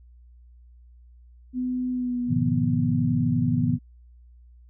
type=tone with pitch glide; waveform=sine; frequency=251.9 to 244.2 Hz; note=B3 to B3; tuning=+34 to -19 cents; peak=-24 dBFS; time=1.53-3.79 s; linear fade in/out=50 ms; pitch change=-53 cents; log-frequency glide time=1.91-2.21 s
type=chord; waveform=sine; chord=F half-diminished seventh; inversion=first; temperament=equal; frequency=103.83 / 123.47 / 155.56 / 174.61 Hz; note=Ab2 / Cb3 / Eb3 / F3; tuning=0 / 0 / 0 / 0 cents; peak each=-29 / -26 / -26 / -29 dBFS; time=2.27-3.79 s; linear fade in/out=50 ms
effects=added 60 Hz sine -48 dBFS peak until 4.69 s